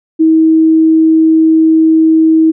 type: tone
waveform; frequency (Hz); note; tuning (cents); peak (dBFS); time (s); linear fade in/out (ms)
sine; 320; D#4; +49; -4; 0.19-2.52; 20
effects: none